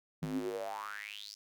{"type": "tone with high-pass filter sweep", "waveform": "square", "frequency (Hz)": 51.8, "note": "G#1", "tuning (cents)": -4, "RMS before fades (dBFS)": -40, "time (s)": [0.22, 1.35], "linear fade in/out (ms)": 10, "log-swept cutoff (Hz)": [170, 5400], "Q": 8.6, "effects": []}